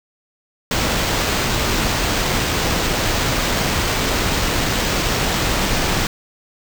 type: noise with sample-and-hold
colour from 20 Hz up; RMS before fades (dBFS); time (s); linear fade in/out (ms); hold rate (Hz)
pink; -19; 0.71-6.07; 2; 11025
effects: none